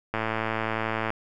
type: click train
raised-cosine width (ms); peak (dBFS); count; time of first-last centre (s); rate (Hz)
0.5; -12; 108; 0.14-1.104; 111
effects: none